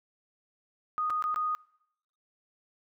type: tone with dropouts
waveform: sine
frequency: 1239 Hz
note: D#6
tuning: 8 cents flat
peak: -27 dBFS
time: 0.98-1.55 s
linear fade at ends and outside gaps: 0 ms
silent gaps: 1.099-1.104 / 1.224-1.24 / 1.344-1.36 s
effects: noise-tail reverb RT60 0.8 s tail -25 dB re dry